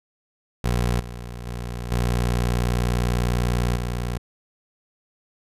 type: tone with level steps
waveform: 20% pulse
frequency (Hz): 60.1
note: B1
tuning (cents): -46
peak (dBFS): -15 / -28 / -24 / -15 / -20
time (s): 0.64-4.18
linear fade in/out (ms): 5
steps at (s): 1 / 1.46 / 1.91 / 3.76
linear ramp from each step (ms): 5
effects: resampled to 32000 Hz